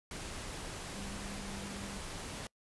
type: tone in noise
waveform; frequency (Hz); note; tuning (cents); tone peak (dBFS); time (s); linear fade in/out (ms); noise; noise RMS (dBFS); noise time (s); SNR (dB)
sine; 198.4; G3; +21; -45; 0.94-1.98; 2; pink; -43; 0.11-2.47; -5
effects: noise-tail reverb RT60 0.1 s tail -25 dB re dry + resampled to 24000 Hz